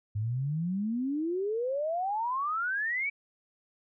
sine exponential sweep, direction up, 101.2 to 2320 Hz, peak -28 dBFS, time 0.15-3.1 s, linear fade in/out 10 ms, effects none

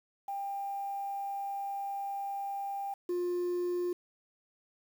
sine tone pair in turn, 795 / 354.1 Hz, G5 / F4, +24 / +24 cents, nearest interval octave + major second, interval 1400 cents, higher first, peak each -33 / -27 dBFS, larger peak second, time 0.28-2.94 / 3.09-3.93 s, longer first, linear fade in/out 5 ms, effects tanh soft clip ceiling -29 dBFS + 9-bit

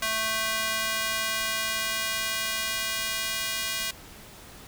square tone with high-pass filter sweep, 220.5 Hz, A3, 4 cents sharp, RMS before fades -29 dBFS, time 0.02-3.91 s, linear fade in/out 5 ms, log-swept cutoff 1300 to 2400 Hz, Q 0.78, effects pink hiss -47 dBFS RMS until 4.67 s

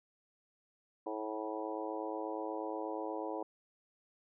harmonic tone with a mistuned harmonic, 108.3 Hz, A2, 27 cents flat, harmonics 3 / 4 / 5 / 6 / 7 / 8 / 9, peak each -42 / -43 / -43 / -48 / -45 / -48 / -46 dBFS, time 1.06-3.43 s, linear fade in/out 5 ms, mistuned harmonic 8, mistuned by -17 cents, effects none

